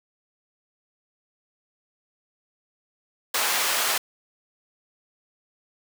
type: high-pass noise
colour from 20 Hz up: pink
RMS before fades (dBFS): -24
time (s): 3.34-3.98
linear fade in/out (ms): 5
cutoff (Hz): 840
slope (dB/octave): 12
effects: none